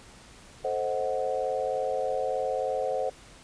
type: chord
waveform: sine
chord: A diminished seventh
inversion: none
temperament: equal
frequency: 440 / 523.3 / 622.3 / 740 Hz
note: A4 / C5 / Eb5 / Gb5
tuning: 0 / 0 / 0 / 0 cents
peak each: -34 / -29 / -34 / -32 dBFS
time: 0.64-3.1 s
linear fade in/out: 10 ms
effects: pink hiss -51 dBFS RMS until 3.43 s + resampled to 22050 Hz